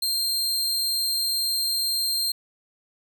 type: tone with amplitude modulation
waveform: sawtooth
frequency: 4186 Hz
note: C8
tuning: in tune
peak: -18 dBFS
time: 0.02-2.32 s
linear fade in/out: 5 ms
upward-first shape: sine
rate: 200 Hz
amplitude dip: 40%
effects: none